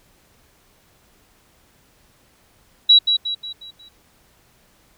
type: tone with echo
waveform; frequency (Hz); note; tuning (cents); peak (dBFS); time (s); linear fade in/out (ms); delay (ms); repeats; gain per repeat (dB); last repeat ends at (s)
sine; 3898; B7; -23; -7; 2.89-2.99; 10; 180; 5; -7; 3.89
effects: pink hiss -57 dBFS RMS until 4.97 s